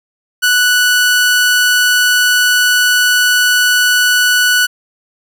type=tone; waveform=sawtooth; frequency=1480 Hz; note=F#6; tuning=in tune; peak=-5 dBFS; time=0.42-4.67 s; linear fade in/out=20 ms; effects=none